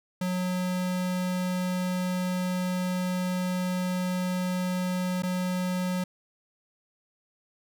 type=tone with dropouts; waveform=square; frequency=182.2 Hz; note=F#3; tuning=26 cents flat; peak=-27 dBFS; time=0.21-6.04 s; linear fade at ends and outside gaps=5 ms; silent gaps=5.223-5.233 s; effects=none